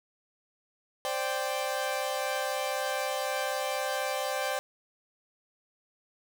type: chord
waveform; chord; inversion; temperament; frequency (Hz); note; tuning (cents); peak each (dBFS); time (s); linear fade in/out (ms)
sawtooth; C suspended second; none; equal; 523.3 / 587.3 / 784; C5 / D5 / G5; 0 / 0 / 0; -30; 1.05-4.59; 0
effects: none